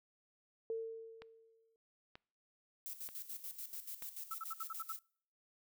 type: tone with exponential decay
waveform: sine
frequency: 451.2 Hz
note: A4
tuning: 44 cents sharp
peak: -35 dBFS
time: 0.7-1.76 s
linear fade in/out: 1 ms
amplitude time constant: 230 ms
type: click train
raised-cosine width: 0.3 ms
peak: -35 dBFS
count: 4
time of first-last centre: 1.22-4.024 s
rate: 1.07 Hz
type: noise with tremolo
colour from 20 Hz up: violet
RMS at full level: -45 dBFS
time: 2.86-4.99 s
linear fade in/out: 0 ms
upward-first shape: square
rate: 6.9 Hz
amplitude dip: 70%
type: tone bursts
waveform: sine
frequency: 1316 Hz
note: E6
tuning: 3 cents flat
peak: -40 dBFS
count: 7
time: 4.31-4.924 s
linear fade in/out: 5 ms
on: 32 ms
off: 65 ms
effects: noise-tail reverb RT60 0.6 s tail -26 dB re dry